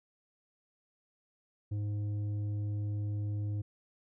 sine tone with tanh clipping, 103.6 Hz, G#2, 4 cents flat, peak -33 dBFS, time 1.71-3.62 s, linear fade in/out 10 ms, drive 7 dB, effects none

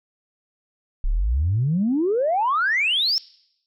sine exponential sweep, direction up, 30.91 to 5520 Hz, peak -17 dBFS, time 1.04-3.18 s, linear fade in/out 0 ms, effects noise-tail reverb RT60 0.8 s tail -24 dB re dry + tanh soft clip ceiling -13 dBFS

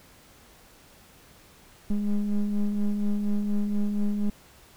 triangle ring-modulated tone, 101.9 Hz, G#2, 32 cents flat, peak -17 dBFS, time 1.9-4.3 s, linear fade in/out 5 ms, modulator 104 Hz, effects pink hiss -54 dBFS RMS until 4.76 s

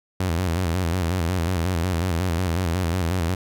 sawtooth tone with vibrato, 87.6 Hz, F2, 6 cents sharp, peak -17 dBFS, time 0.2-3.35 s, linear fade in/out 5 ms, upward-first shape square, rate 5.5 Hz, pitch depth 99 cents each way, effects none

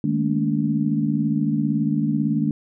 sine tone cluster, 155.3 / 209.9 / 227.9 / 286.2 Hz, D#3 / G#3 / A#3 / D4, -3 / +19 / -39 / -45 cents, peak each -24 dBFS, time 0.04-2.51 s, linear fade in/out 2 ms, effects none

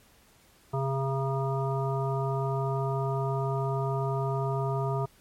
harmonic tone with a mistuned harmonic, 135.6 Hz, C#3, 38 cents flat, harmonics 1 / 3 / 5 / 7 / 9, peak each -28 / -33 / -35 / -36 / -38 dBFS, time 0.73-5.06 s, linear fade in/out 10 ms, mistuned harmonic 1, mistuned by -24 cents, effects pink hiss -60 dBFS RMS until 5.2 s + MP3 64 kbps

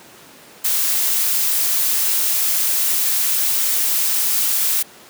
blue noise, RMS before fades -18 dBFS, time 0.64-4.83 s, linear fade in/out 10 ms, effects pink hiss -43 dBFS RMS until 5.09 s + high-pass 200 Hz 12 dB/octave

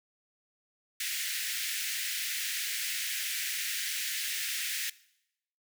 pink high-pass noise, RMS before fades -34 dBFS, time 1-4.9 s, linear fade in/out 5 ms, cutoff 1700 Hz, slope 48 dB/octave, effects noise-tail reverb RT60 0.8 s tail -20 dB re dry

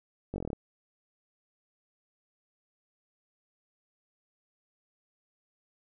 slowing click train, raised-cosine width 2 ms, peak -22 dBFS, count 9, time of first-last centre 0.34-0.531 s, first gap 20 ms, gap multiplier 1.05, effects none

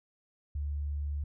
sine tone, 72.6 Hz, D2, 19 cents flat, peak -31 dBFS, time 0.55-1.24 s, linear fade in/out 5 ms, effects none

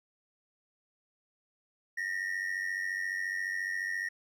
triangle ring-modulated tone, 1864.7 Hz, A#6, in tune, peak -27 dBFS, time 1.97-4.09 s, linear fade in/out 10 ms, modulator 47.2 Hz, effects none

